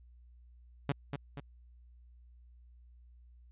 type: tone with echo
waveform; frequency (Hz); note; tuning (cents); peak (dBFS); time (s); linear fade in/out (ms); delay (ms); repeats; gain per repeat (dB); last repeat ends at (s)
sawtooth; 141.1; C#3; +31; -25; 0.89-0.92; 0; 240; 2; -6; 1.4
effects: added 60 Hz sine -55 dBFS peak until 3.51 s + resampled to 8000 Hz